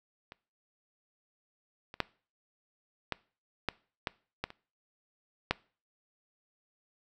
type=clicks; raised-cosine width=0.3 ms; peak=-30 / -28 / -11 / -15 / -13 / -15 / -16 / -30 / -10 dBFS; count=9; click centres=0.321 / 1.941 / 2.003 / 3.123 / 3.687 / 4.072 / 4.44 / 4.504 / 5.51 s; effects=noise-tail reverb RT60 0.4 s tail -22 dB re dry